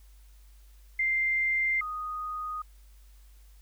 sine tone pair in turn, 2093 / 1241.8 Hz, C7 / D#6, 0 / -4 cents, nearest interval major sixth, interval 904 cents, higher first, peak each -24 / -32 dBFS, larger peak first, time 0.99-1.81 / 1.81-2.62 s, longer first, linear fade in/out 5 ms, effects added 50 Hz sine -51 dBFS peak until 3.61 s + white hiss -65 dBFS RMS until 3.61 s

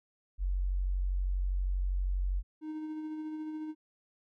sine tone, 46.25 Hz, F#1, in tune, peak -28 dBFS, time 0.38-2.43 s, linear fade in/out 50 ms
triangle tone with tremolo, 310 Hz, D#4, 6 cents flat, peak -33 dBFS, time 2.61-3.75 s, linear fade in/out 50 ms, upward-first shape sine, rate 14 Hz, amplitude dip 30%
effects none

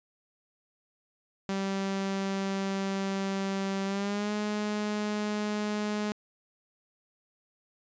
sawtooth tone with pitch glide, 194.6 to 209.8 Hz, G3 to G#3, -12 to +18 cents, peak -25 dBFS, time 1.49-6.12 s, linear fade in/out 0 ms, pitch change +130 cents, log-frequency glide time 3.85-4.32 s, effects resampled to 16000 Hz

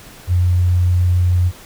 sine tone, 89.3 Hz, F2, 39 cents sharp, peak -11 dBFS, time 0.27-1.52 s, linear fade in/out 50 ms, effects pink hiss -40 dBFS RMS until 1.65 s

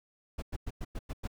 brown noise bursts, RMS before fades -35 dBFS, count 7, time 0.38-1.275 s, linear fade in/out 10 ms, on 43 ms, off 99 ms, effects none

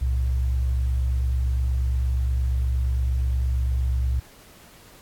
sine tone pair together, 65.02 / 113.6 Hz, C2 / A#2, -10 / -44 cents, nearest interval minor seventh, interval 966 cents, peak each -20 / -31 dBFS, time 0.01-4.2 s, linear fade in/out 10 ms, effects pink hiss -50 dBFS RMS until 5.01 s + AAC 64 kbps

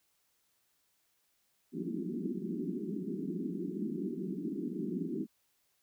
pink band-pass noise, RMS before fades -37 dBFS, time 1.72-5.27 s, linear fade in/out 50 ms, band 170 to 390 Hz, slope 96 dB/octave, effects white hiss -75 dBFS RMS until 5.82 s

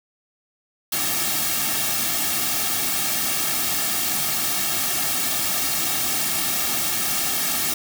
white noise with comb filter, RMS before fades -23 dBFS, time 0.92-7.74 s, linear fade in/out 5 ms, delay 2 ms, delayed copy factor -0.75, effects none

